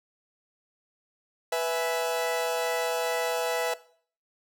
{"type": "chord", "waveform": "40% pulse", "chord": "E major", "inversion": "second", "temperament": "equal with one note detuned", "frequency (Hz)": [493.9, 659.3, 834.5], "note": ["B4", "E5", "G#5"], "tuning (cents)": [0, 0, 8], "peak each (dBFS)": [-28, -28, -33], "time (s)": [1.52, 3.74], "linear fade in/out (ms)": 5, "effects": ["noise-tail reverb RT60 0.5 s tail -18 dB re dry"]}